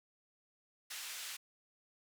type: band-pass noise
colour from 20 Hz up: pink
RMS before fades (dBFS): -45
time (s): 0.9-1.37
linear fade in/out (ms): 10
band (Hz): 2000 to 13000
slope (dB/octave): 12
effects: none